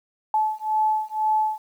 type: beating tone pair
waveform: sine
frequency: 863 / 865 Hz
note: A5 / A5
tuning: -34 / -30 cents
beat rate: 2 Hz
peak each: -23 dBFS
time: 0.34-1.58 s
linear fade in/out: 2 ms
effects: 9-bit